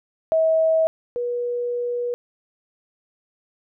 sine tone pair in turn, 643 / 483.9 Hz, E5 / B4, -43 / -35 cents, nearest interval perfect fourth, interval 492 cents, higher first, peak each -15 / -22 dBFS, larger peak first, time 0.32-0.87 / 1.16-2.14 s, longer second, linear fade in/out 0 ms, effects none

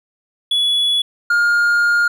triangle tone pair in turn, 3400 / 1416 Hz, G#7 / F6, +40 / +23 cents, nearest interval octave + minor third, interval 1517 cents, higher first, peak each -12 / -10 dBFS, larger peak second, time 0.51-1.02 / 1.3-2.08 s, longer second, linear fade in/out 5 ms, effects none

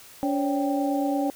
sine tone cluster, 284.4 / 540 / 569 / 786 Hz, C#4 / C#5 / C#5 / G5, +45 / -45 / +45 / +4 cents, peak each -24 / -33 / -31 / -29 dBFS, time 0.23-1.3 s, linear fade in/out 0 ms, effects white hiss -48 dBFS RMS until 1.35 s

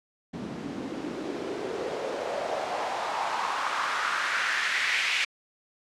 white noise with band-pass filter sweep, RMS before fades -30 dBFS, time 0.33-5.25 s, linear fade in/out 10 ms, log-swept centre 210 to 2400 Hz, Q 2.8, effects low-pass 7000 Hz 12 dB/octave

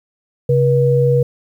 sine tone pair together, 135.2 / 481.8 Hz, C#3 / B4, -43 / -43 cents, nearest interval octave + minor seventh, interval 2200 cents, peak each -13 dBFS, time 0.49-1.23 s, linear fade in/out 5 ms, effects 8-bit

